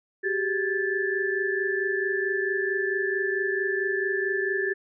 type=tone cluster; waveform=sine; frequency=381.6 / 406.1 / 1636 / 1746 Hz; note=G4 / G#4 / G#6 / A6; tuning=-47 / -39 / -26 / -14 cents; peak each=-28 / -31 / -36 / -27 dBFS; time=0.23-4.74 s; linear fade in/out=20 ms; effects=none